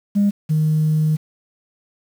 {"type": "tone pair in turn", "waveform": "sine", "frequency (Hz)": [202.7, 155.07], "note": ["G#3", "D#3"], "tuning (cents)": [-42, -6], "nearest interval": "perfect fourth", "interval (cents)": 464, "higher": "first", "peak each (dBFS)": [-11, -13], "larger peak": "first", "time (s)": [[0.15, 0.31], [0.49, 1.17]], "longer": "second", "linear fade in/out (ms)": 20, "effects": ["tanh soft clip ceiling -10 dBFS", "7-bit"]}